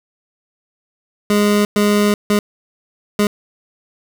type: tone bursts at uneven times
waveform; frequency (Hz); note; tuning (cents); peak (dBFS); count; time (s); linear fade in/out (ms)
25% pulse; 206.8; G#3; -7; -8; 4; 1.3-1.65 / 1.76-2.14 / 2.3-2.39 / 3.19-3.27; 2
effects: 7-bit